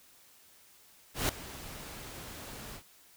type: noise with ADSR envelope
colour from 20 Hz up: pink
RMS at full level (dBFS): -28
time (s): 1.14-2.83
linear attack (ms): 150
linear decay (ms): 4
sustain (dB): -17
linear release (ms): 82
effects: white hiss -60 dBFS RMS until 3.16 s